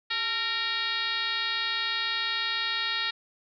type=tone with frequency modulation; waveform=sine; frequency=2812 Hz; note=F7; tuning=11 cents sharp; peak=-26 dBFS; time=0.1-3.11 s; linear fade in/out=10 ms; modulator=482 Hz; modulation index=3.1; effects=none